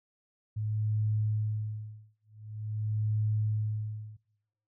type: tone with tremolo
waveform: sine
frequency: 107.3 Hz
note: A2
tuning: 43 cents flat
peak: -25 dBFS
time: 0.56-4.17 s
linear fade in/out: 10 ms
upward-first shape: sine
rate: 0.46 Hz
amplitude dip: 100%
effects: noise-tail reverb RT60 0.9 s tail -20 dB re dry